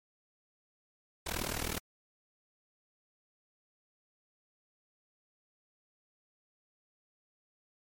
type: noise with amplitude modulation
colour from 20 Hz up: pink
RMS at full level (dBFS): -32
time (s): 1.26-1.79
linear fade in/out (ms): 10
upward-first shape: sine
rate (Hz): 39.4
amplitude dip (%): 95
effects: MP3 64 kbps